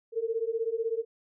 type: beating tone pair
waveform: sine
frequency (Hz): 445.1 / 461.1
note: A4 / A#4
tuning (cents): +20 / -19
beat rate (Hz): 16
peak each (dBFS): -31 / -30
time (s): 0.12-1.05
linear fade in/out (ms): 50
effects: none